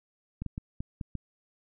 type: clicks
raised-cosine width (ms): 5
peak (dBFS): -22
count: 6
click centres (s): 0.42 / 0.463 / 0.579 / 0.805 / 1.012 / 1.153
effects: none